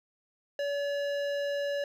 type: tone with hard clipping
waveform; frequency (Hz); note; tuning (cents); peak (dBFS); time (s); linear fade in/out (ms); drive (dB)
triangle; 570; C#5; +48; -31; 0.59-1.84; 2; 18
effects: none